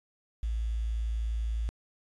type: tone with quantisation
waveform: sine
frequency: 55.8 Hz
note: A1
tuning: 25 cents sharp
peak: -28 dBFS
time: 0.43-1.69 s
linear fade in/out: 0 ms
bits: 9
effects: resampled to 22050 Hz